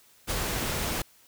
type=noise with ADSR envelope; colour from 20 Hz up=pink; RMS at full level=-27 dBFS; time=0.27-1.02 s; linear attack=37 ms; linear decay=13 ms; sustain=-3 dB; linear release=4 ms; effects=white hiss -59 dBFS RMS until 1.27 s